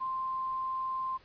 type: tone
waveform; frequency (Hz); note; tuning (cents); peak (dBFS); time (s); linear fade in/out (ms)
sine; 1046.5; C6; 0; -31; 0-1.18; 20
effects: pink hiss -60 dBFS RMS until 1.24 s + resampled to 11025 Hz